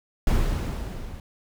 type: noise with level ramp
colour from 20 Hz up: brown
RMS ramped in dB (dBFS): -20 to -38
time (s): 0.27-1.2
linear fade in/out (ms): 2
effects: none